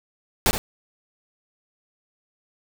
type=noise with echo; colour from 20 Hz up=pink; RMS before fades=-18 dBFS; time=0.46-0.51 s; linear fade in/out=0 ms; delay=70 ms; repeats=1; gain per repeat=-9 dB; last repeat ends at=0.58 s; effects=none